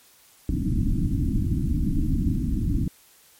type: low-pass noise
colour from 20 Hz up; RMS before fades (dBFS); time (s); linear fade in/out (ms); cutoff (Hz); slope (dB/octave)
pink; -23; 0.49-2.88; 2; 320; 96
effects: white hiss -55 dBFS RMS until 3.39 s + MP3 64 kbps